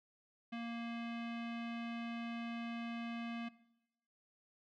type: tone with low-pass filter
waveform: square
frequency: 233.1 Hz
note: A#3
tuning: in tune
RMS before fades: -43 dBFS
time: 0.52-3.49 s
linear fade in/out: 10 ms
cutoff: 2800 Hz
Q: 2.1
effects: noise-tail reverb RT60 0.9 s tail -19 dB re dry